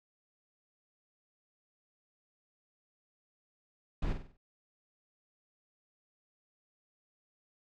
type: noise with echo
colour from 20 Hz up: brown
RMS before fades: -32 dBFS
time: 4.02-4.13 s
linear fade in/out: 5 ms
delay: 48 ms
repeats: 5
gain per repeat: -7 dB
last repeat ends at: 4.37 s
effects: low-pass 4000 Hz 12 dB/octave